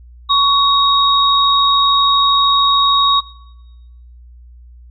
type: tone pair together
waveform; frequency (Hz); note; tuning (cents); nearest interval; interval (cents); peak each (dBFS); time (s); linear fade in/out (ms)
sine; 1120 / 3767; C#6 / A#7; +18 / +17; octave + major sixth; 2099; -12; 0.29-3.21; 20
effects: noise-tail reverb RT60 1.0 s tail -21 dB re dry + added 60 Hz sine -37 dBFS peak until 4.9 s